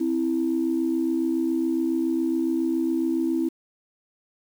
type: tone pair together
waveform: sine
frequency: 261.4 / 328.6 Hz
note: C4 / E4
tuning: -1 / -5 cents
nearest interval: major third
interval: 396 cents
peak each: -25 / -22 dBFS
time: 0-3.49 s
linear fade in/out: 10 ms
effects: tanh soft clip ceiling -14 dBFS + 8-bit